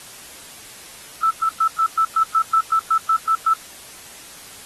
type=tone bursts; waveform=sine; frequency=1318 Hz; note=E6; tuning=1 cent flat; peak=-13 dBFS; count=13; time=1.23-3.538 s; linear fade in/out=5 ms; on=76 ms; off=110 ms; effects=white hiss -40 dBFS RMS until 4.65 s + AAC 32 kbps